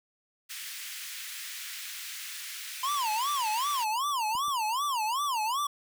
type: high-pass noise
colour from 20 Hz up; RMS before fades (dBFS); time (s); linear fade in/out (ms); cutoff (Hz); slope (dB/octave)
pink; -40; 0.49-3.85; 20; 1800; 24
type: tone with vibrato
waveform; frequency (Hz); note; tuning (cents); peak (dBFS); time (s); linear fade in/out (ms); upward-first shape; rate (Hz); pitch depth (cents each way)
square; 1000; B5; +21; -28; 2.83-5.67; 5; sine; 2.6; 280
type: clicks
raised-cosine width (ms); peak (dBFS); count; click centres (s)
3; -36 / -40; 2; 4.352 / 4.482
effects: none